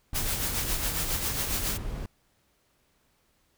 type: noise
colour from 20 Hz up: brown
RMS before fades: -34 dBFS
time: 0.13-2.06 s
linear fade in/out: 2 ms
type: noise with tremolo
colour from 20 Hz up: white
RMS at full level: -29 dBFS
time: 0.14-1.78 s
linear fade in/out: 20 ms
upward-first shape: sine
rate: 7.3 Hz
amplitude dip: 50%
effects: pink hiss -69 dBFS RMS until 3.57 s